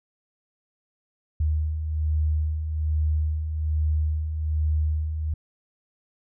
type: beating tone pair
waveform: sine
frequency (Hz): 76.1 / 77.3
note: D#2 / D#2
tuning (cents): -38 / -11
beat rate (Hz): 1.2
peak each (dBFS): -31 / -22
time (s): 1.4-5.34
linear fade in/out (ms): 5
effects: none